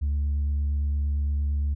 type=tone with vibrato; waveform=sine; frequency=72.1 Hz; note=D2; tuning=31 cents flat; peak=-20 dBFS; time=0.01-1.75 s; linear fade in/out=20 ms; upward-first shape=sine; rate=8.7 Hz; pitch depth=13 cents each way; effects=tanh soft clip ceiling -21 dBFS